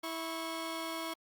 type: tone pair together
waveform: 15% pulse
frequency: 327 / 1100 Hz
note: E4 / C#6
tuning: -14 / -14 cents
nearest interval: octave + major sixth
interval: 2100 cents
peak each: -32 / -35 dBFS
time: 0.03-1.14 s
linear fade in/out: 10 ms
effects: Opus 48 kbps